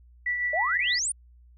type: tone with tremolo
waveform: sine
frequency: 1960 Hz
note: B6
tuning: 14 cents flat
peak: -23 dBFS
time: 0.26-0.99 s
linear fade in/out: 5 ms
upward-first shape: triangle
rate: 6.5 Hz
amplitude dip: 45%
type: exponential sweep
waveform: sine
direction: up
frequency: 584 to 9956 Hz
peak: -25 dBFS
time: 0.53-1.12 s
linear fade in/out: 5 ms
effects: added 60 Hz sine -51 dBFS peak until 1.57 s